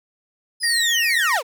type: linear sweep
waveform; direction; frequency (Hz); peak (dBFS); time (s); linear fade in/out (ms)
30% pulse; down; 5110 to 415.3; -16; 0.6-1.43; 50
type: tone with vibrato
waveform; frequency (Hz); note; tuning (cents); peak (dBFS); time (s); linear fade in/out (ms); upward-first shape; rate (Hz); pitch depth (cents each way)
triangle; 1864.7; A#6; 0; -19; 0.63-1.37; 5; triangle; 15; 18
effects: none